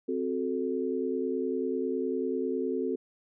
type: chord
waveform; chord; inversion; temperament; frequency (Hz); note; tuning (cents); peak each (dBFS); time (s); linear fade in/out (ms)
sine; F# diminished; second; equal; 261.6 / 370 / 440; C4 / F#4 / A4; 0 / 0 / 0; -32; 0.08-2.96; 10
effects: none